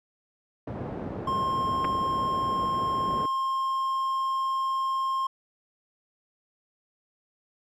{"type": "band-pass noise", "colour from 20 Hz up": "pink", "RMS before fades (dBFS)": -35, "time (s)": [0.67, 3.26], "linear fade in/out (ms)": 5, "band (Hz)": [100, 700], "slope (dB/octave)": 12}
{"type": "tone", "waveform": "triangle", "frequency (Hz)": 1064, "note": "C6", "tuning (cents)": 29, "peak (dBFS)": -23, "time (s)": [1.27, 5.27], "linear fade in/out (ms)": 5}
{"type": "clicks", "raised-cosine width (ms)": 0.5, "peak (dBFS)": -16, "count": 2, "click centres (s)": [1.845, 1.85]}
{"effects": []}